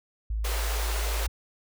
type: tone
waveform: sine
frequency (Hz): 53.9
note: A1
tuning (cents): -35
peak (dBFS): -26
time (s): 0.3-1.28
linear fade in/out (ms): 5
type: high-pass noise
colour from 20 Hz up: pink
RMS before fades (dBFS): -34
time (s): 0.44-1.27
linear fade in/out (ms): 10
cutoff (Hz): 370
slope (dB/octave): 48
effects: none